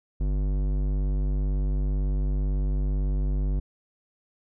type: tone with low-pass filter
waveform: square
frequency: 49 Hz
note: G1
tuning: in tune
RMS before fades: -25 dBFS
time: 0.2-3.6 s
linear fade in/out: 10 ms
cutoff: 330 Hz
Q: 0.55
effects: none